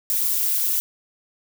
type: noise with amplitude modulation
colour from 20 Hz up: violet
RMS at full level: -18 dBFS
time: 0.1-0.8 s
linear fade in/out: 0 ms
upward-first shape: sine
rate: 209 Hz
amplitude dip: 85%
effects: none